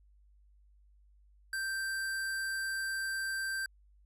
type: tone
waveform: square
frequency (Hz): 1568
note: G6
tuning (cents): 0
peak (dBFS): -34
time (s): 1.53-3.66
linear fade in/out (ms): 2
effects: added 50 Hz sine -60 dBFS peak until 4.05 s + AAC 64 kbps